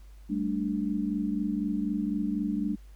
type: chord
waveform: sine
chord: G suspended second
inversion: none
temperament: equal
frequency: 196 / 220 / 293.7 Hz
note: G3 / A3 / D4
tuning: 0 / 0 / 0 cents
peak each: -31 dBFS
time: 0.29-2.76 s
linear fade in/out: 20 ms
effects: added 50 Hz sine -46 dBFS peak until 2.95 s + pink hiss -64 dBFS RMS until 2.95 s